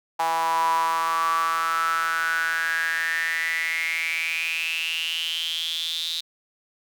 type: tone with high-pass filter sweep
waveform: sawtooth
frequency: 164.2 Hz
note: E3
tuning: 6 cents flat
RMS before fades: -25 dBFS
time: 0.19-6.21 s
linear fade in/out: 10 ms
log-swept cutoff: 870 to 3800 Hz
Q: 9.9
effects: none